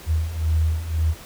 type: beating tone pair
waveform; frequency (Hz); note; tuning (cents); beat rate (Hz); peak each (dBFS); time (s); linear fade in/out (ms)
sine; 78.5 / 80.4; D#2 / E2; +16 / -43; 1.9; -24 / -20; 0.06-1.15; 50
effects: pink hiss -42 dBFS RMS until 1.25 s